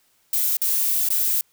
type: noise with dropouts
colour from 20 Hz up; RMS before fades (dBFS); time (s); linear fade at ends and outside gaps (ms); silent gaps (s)
violet; -21; 0.33-1.41; 2; 0.569-0.616 / 1.089-1.103
effects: white hiss -63 dBFS RMS until 1.52 s